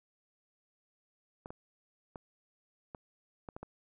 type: clicks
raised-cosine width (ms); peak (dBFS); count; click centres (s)
1; -29; 7; 1.459 / 1.505 / 2.158 / 2.948 / 3.488 / 3.565 / 3.63
effects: none